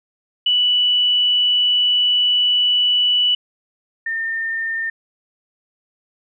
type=tone pair in turn; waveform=sine; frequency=2960 / 1812 Hz; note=F#7 / A#6; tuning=0 / -50 cents; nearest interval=minor sixth; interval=850 cents; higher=first; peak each=-13 / -20 dBFS; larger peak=first; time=0.46-3.35 / 4.06-4.9 s; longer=first; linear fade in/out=5 ms; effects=none